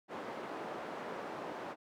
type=band-pass noise; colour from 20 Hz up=white; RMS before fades=-43 dBFS; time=0.08-1.76 s; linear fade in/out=50 ms; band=250 to 870 Hz; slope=12 dB/octave; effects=none